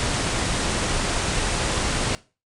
pink low-pass noise, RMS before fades -24 dBFS, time 0-2.15 s, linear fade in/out 0 ms, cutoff 9800 Hz, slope 96 dB/octave, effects noise-tail reverb RT60 0.3 s tail -19 dB re dry

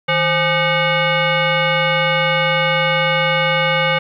sine tone with frequency modulation, 841 Hz, G#5, 22 cents sharp, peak -13 dBFS, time 0.08-3.99 s, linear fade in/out 10 ms, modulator 684 Hz, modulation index 3.1, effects 9-bit

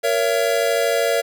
square chord, A# diminished, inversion none, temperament just, 466.2 / 559.4 / 671.3 Hz, A#4 / C#5 / E5, 0 / +16 / +31 cents, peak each -22 dBFS, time 0.03-1.22 s, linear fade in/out 20 ms, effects none

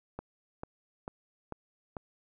click train, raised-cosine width 1 ms, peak -24 dBFS, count 5, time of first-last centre 0.19-1.968 s, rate 2.25 Hz, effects none

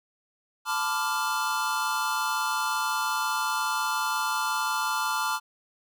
square chord, B half-diminished seventh, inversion third, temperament equal with one note detuned, 880 / 1005.6 / 1174.7 / 1396.9 Hz, A5 / B5 / D6 / F6, 0 / +31 / 0 / 0 cents, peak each -32 / -33 / -32 / -31 dBFS, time 0.65-5.4 s, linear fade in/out 50 ms, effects none

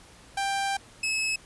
sawtooth tone pair in turn, 789 / 2586 Hz, G5 / E7, +11 / -34 cents, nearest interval octave + major sixth, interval 2055 cents, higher second, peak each -22 dBFS, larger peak neither, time 0.37-0.77 / 1.03-1.36 s, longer first, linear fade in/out 5 ms, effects pink hiss -52 dBFS RMS until 1.45 s + resampled to 24000 Hz

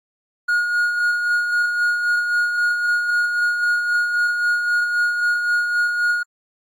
triangle tone with tremolo, 1438 Hz, F#6, 50 cents flat, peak -13 dBFS, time 0.48-6.23 s, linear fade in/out 10 ms, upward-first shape sine, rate 3.8 Hz, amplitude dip 45%, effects AAC 48 kbps

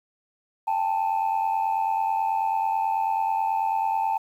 sine tone pair together, 794.8 / 884 Hz, G5 / A5, +24 / +8 cents, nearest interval major second, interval 184 cents, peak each -24 / -22 dBFS, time 0.67-4.18 s, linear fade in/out 10 ms, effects tanh soft clip ceiling -18 dBFS + 9-bit

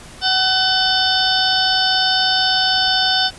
harmonic tone with a mistuned harmonic, 754 Hz, F#5, 32 cents sharp, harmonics 1 / 2 / 4 / 5 / 6 / 7, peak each -21 / -21 / -21 / -21 / -21 / -21 dBFS, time 0.21-3.31 s, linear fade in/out 50 ms, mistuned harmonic 5, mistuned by -80 cents, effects pink hiss -39 dBFS RMS until 3.38 s + resampled to 24000 Hz

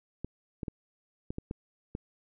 clicks, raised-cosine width 3 ms, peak -22 dBFS, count 7, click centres 0.246 / 0.632 / 0.682 / 1.305 / 1.384 / 1.511 / 1.951 s, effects none

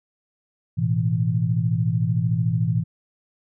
sine chord, A suspended second, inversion none, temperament equal, 110 / 123.47 / 164.81 Hz, A2 / B2 / E3, 0 / 0 / 0 cents, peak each -23 dBFS, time 0.77-2.84 s, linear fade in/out 20 ms, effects none

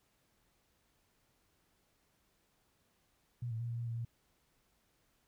sine tone with pitch steps, 120.7 / 112.6 / 118.3 / 117.2 / 118.2 / 115.8 / 116.8 Hz, B2 / A2 / A#2 / A#2 / A#2 / A#2 / A#2, -39 / +40 / +26 / +10 / +24 / -11 / +4 cents, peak -36 dBFS, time 3.42-4.05 s, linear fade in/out 5 ms, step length 90 ms, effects pink hiss -75 dBFS RMS until 5.27 s

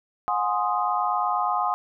sine chord, Ab dominant seventh, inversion third, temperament equal with one note detuned, 722.3 / 830.6 / 1046.5 / 1244.5 Hz, Gb5 / Ab5 / C6 / Eb6, -42 / 0 / 0 / 0 cents, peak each -27 dBFS, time 0.28-1.74 s, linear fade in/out 0 ms, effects none

